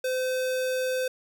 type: tone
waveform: square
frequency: 513 Hz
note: C5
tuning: 34 cents flat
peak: -26 dBFS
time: 0.04-1.08 s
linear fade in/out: 5 ms
effects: none